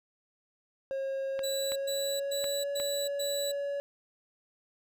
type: tone with pitch glide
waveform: triangle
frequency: 540 to 565.5 Hz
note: C#5 to C#5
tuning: -45 to +34 cents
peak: -29 dBFS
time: 0.91-3.8 s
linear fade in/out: 0 ms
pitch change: +79 cents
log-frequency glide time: 1.32-2.69 s
type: clicks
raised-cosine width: 0.3 ms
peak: -23 dBFS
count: 4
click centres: 1.392 / 1.72 / 2.442 / 2.8 s
type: tone bursts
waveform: 25% pulse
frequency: 3946 Hz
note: B7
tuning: 2 cents flat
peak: -30 dBFS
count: 5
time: 1.43-3.52 s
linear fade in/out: 10 ms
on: 330 ms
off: 110 ms
effects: none